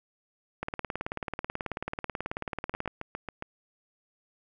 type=two click trains; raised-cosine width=0.5 ms; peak=-17 / -20 dBFS; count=42 / 6; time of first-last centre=0.63-2.858 / 2.74-3.424 s; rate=18.4 / 7.31 Hz; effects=none